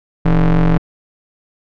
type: ring-modulated tone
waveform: square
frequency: 72 Hz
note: D2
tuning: 34 cents flat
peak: -7 dBFS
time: 0.25-0.78 s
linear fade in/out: 10 ms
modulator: 94.8 Hz
effects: low-pass 2000 Hz 12 dB/octave